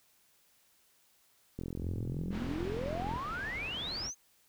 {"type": "click train", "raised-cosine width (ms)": 3, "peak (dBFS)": -26, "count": 69, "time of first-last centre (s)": [1.59, 3.16], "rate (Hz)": 43.3}
{"type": "exponential sweep", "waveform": "sine", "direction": "up", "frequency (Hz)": [68.9, 6500], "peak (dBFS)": -36, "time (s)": [1.77, 4.15], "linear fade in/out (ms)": 50}
{"type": "low-pass noise", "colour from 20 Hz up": "pink", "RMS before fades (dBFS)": -44, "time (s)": [2.3, 4.11], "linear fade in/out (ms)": 50, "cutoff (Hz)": 3100, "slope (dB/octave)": 12}
{"effects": ["white hiss -68 dBFS RMS until 4.48 s"]}